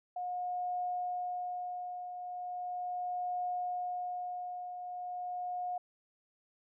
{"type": "tone with tremolo", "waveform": "sine", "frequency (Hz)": 720, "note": "F#5", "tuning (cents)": -47, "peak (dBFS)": -32, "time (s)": [0.16, 5.78], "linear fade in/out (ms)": 5, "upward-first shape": "triangle", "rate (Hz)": 0.38, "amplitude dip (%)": 60, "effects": []}